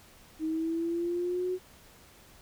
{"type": "linear sweep", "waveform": "sine", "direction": "up", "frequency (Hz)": [313.3, 370], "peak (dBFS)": -28, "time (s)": [0.39, 1.59], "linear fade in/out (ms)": 50, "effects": ["pink hiss -56 dBFS RMS until 2.41 s"]}